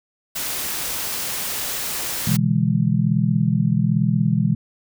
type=noise; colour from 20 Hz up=white; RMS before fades=-26 dBFS; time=0.35-2.37 s; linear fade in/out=10 ms
type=chord; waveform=sine; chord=E dominant seventh; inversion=second; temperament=just; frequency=123.61 / 148.33 / 164.81 / 206 Hz; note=B2 / D3 / E3 / G#3; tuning=+2 / +18 / 0 / -14 cents; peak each=-21 / -24 / -20 / -21 dBFS; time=2.27-4.55 s; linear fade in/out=5 ms
effects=none